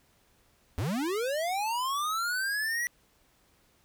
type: linear sweep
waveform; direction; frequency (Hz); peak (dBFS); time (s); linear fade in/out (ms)
square; up; 76.4 to 1955; -29; 0.78-2.87; 0
effects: pink hiss -66 dBFS RMS until 3.84 s